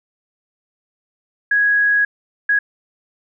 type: tone bursts at uneven times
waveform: sine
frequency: 1661.2 Hz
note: G#6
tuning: in tune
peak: -12 dBFS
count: 2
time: 1.51-2.05 / 2.49-2.59 s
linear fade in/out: 5 ms
effects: none